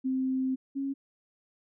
sine tone pair in turn, 261.3 / 274.1 Hz, C4 / C#4, -2 / -19 cents, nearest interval minor second, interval 83 cents, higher second, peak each -26 / -29 dBFS, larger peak first, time 0.04-0.56 / 0.75-0.94 s, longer first, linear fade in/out 20 ms, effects none

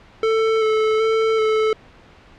square tone with vibrato, 440 Hz, A4, in tune, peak -16 dBFS, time 0.23-1.73 s, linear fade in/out 2 ms, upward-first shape square, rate 1.3 Hz, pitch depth 16 cents each way, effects pink hiss -47 dBFS RMS until 2.38 s + low-pass 3000 Hz 12 dB/octave

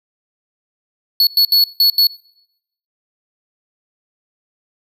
square tone bursts at uneven times, 4398 Hz, C#8, 14 cents flat, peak -9 dBFS, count 5, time 1.2-1.27 / 1.37-1.45 / 1.52-1.64 / 1.8-1.9 / 1.98-2.07 s, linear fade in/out 2 ms, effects noise-tail reverb RT60 0.8 s tail -22 dB re dry

